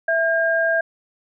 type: tone pair together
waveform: sine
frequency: 659.3 / 1611.2 Hz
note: E5 / G6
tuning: 0 / +47 cents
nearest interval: octave + minor third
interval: 1547 cents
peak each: -19 dBFS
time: 0.08-0.81 s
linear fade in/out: 5 ms
effects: none